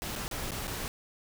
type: noise with dropouts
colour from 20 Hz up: pink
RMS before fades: -36 dBFS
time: 0.02-0.88 s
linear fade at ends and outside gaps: 0 ms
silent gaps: 0.155-0.16 / 0.28-0.312 / 0.508-0.518 / 0.671-0.678 s
effects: none